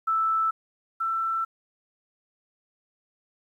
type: tone pair in turn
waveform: sine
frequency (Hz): 1318.5 / 1335.4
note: E6 / E6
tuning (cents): 0 / +22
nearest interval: unison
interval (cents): 22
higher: second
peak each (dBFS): -21 / -24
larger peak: first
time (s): 0.07-0.51 / 1-1.45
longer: second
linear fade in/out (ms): 10
effects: 10-bit